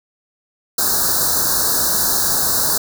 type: band-stop noise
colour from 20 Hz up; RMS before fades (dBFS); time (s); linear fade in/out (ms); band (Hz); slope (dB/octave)
white; -17; 0.78-2.78; 5; 1700 to 3900; 96
effects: none